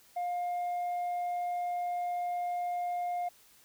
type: tone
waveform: sine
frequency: 708 Hz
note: F5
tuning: 23 cents sharp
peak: -28 dBFS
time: 0.16-3.29 s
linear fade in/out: 10 ms
effects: tanh soft clip ceiling -30 dBFS + white hiss -61 dBFS RMS until 3.64 s